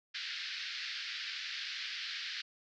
white band-pass noise, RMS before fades -41 dBFS, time 0.14-2.42 s, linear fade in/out 10 ms, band 1500 to 4900 Hz, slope 48 dB/octave, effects none

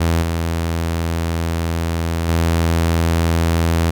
sawtooth tone with level steps, 83.1 Hz, E2, 15 cents sharp, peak -10 / -14 / -10 dBFS, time 0-3.91 s, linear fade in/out 10 ms, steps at 0.22 / 2.28 s, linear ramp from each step 5 ms, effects none

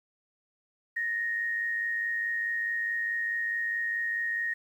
sine tone pair together, 1760 / 1864.7 Hz, A6 / A#6, 0 / 0 cents, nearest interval minor second, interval 100 cents, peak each -39 / -28 dBFS, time 0.96-4.54 s, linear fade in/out 10 ms, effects 10-bit

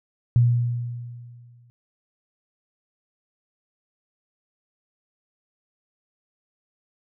sine tone with exponential decay, 120 Hz, B2, 49 cents flat, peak -12 dBFS, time 0.36-1.7 s, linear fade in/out 0 ms, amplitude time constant 290 ms, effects none

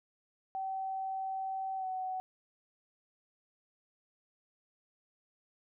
sine tone with pitch glide, 767 to 749.5 Hz, G5 to F#5, -38 to +22 cents, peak -34 dBFS, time 0.55-2.2 s, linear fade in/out 0 ms, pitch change -40 cents, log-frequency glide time 1.77-1.87 s, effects none

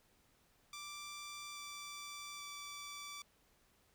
10% pulse tone with pitch steps, 1174.7 / 1167.3 / 1159.9 Hz, D6 / D6 / D6, 0 / -11 / -22 cents, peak -38 dBFS, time 0.73-3.22 s, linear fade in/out 2 ms, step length 830 ms, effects pink hiss -72 dBFS RMS until 3.94 s

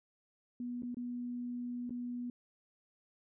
sine tone with dropouts, 243.8 Hz, B3, 22 cents flat, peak -37 dBFS, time 0.6-2.3 s, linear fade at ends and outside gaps 2 ms, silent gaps 0.822-0.832 / 0.945-0.969 / 1.895-1.906 s, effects none

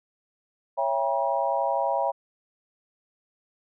sine chord, C# diminished seventh, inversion none, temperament just, 554.4 / 665.2 / 798.3 / 957.9 Hz, C#5 / E5 / G5 / Bb5, 0 / +16 / +31 / +47 cents, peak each -28 dBFS, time 0.77-2.12 s, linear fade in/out 20 ms, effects none

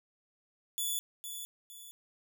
5% pulse tone with echo, 3448 Hz, A7, 36 cents flat, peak -24 dBFS, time 0.78-0.99 s, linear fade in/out 0 ms, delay 460 ms, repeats 2, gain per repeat -8 dB, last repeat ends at 1.91 s, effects none

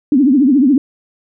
sine tone with vibrato, 271.6 Hz, C#4, 35 cents flat, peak -7 dBFS, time 0.12-0.78 s, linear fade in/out 2 ms, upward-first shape triangle, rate 14 Hz, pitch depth 230 cents each way, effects none

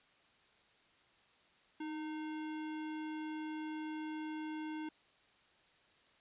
sine tone with sample-and-hold, 311.1 Hz, D#4, in tune, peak -39 dBFS, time 1.8-4.89 s, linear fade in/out 5 ms, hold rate 1225 Hz, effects white hiss -68 dBFS RMS until 6.2 s + resampled to 8000 Hz

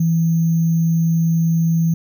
sine tone with sample-and-hold, 164.81 Hz, E3, in tune, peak -13 dBFS, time 0-1.94 s, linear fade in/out 5 ms, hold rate 6300 Hz, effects none

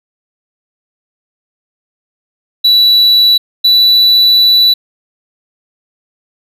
triangle tone pair in turn, 3942 / 3957 Hz, B7 / B7, -4 / +3 cents, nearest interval unison, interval 7 cents, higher second, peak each -3 dBFS, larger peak neither, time 2.64-3.38 / 3.64-4.74 s, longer second, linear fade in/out 10 ms, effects none

